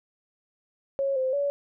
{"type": "tone with pitch steps", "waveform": "sine", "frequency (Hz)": [549, 520, 568], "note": ["C#5", "C5", "C#5"], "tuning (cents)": [-17, -11, 42], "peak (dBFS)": -23, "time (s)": [0.99, 1.5], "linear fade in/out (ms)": 0, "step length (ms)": 170, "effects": []}